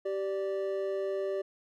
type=tone pair together; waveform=triangle; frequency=388.4 / 587.3 Hz; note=G4 / D5; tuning=-16 / 0 cents; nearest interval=perfect fifth; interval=716 cents; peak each=-30 / -32 dBFS; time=0.05-1.42 s; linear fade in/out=10 ms; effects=none